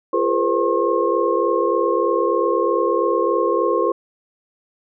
sine tone cluster, 343.6 / 412.1 / 475.7 / 519 / 1076 Hz, F4 / G#4 / A#4 / C5 / C6, -28 / -13 / +35 / -14 / +48 cents, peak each -22 dBFS, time 0.13-3.92 s, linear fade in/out 5 ms, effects none

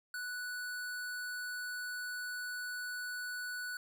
square tone, 1480 Hz, F#6, in tune, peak -39 dBFS, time 0.14-3.77 s, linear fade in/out 2 ms, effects none

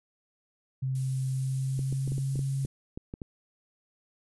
sine tone with pitch glide, 131.8 to 135.98 Hz, C3 to C#3, +13 to -33 cents, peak -27 dBFS, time 0.82-2.66 s, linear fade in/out 10 ms, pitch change +54 cents, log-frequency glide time 1.31-2.42 s
violet noise, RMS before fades -43 dBFS, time 0.95-2.66 s, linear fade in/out 2 ms
clicks, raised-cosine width 3 ms, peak -24 dBFS, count 11, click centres 1.792 / 1.926 / 2.077 / 2.12 / 2.181 / 2.357 / 2.392 / 2.65 / 2.975 / 3.139 / 3.218 s
effects resampled to 24000 Hz

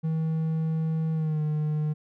triangle tone with pitch glide, 160 to 152.25 Hz, D#3 to D#3, +49 to -37 cents, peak -22 dBFS, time 0.03-1.94 s, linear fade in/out 20 ms, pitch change -86 cents, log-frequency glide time 1.13-1.42 s, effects none

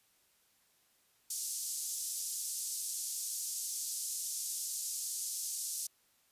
pink band-pass noise, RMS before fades -39 dBFS, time 1.3-5.87 s, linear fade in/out 5 ms, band 5800 to 12000 Hz, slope 24 dB/octave, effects white hiss -71 dBFS RMS until 6.31 s + resampled to 32000 Hz

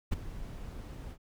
brown noise with ADSR envelope, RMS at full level -26 dBFS, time 0.11-1.18 s, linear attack 20 ms, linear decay 14 ms, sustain -16 dB, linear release 67 ms, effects none

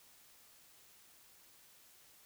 silence, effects white hiss -63 dBFS RMS until 2.25 s

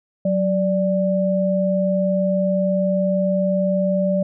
sine tone pair together, 186.27 / 587.3 Hz, F#3 / D5, +12 / 0 cents, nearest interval octave + minor sixth, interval 1988 cents, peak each -19 dBFS, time 0.25-4.23 s, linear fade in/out 5 ms, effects none

